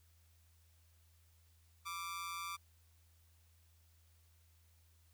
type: tone with amplitude modulation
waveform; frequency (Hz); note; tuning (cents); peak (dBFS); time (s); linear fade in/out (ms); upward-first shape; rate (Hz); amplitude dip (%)
sawtooth; 1174.7; D6; 0; -35; 1.85-2.57; 20; sine; 177; 65
effects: added 82 Hz sine -66 dBFS peak until 5.13 s + white hiss -74 dBFS RMS until 5.13 s